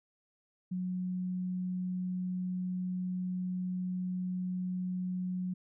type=tone; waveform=sine; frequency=182.6 Hz; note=F#3; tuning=23 cents flat; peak=-32 dBFS; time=0.71-5.54 s; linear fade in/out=10 ms; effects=none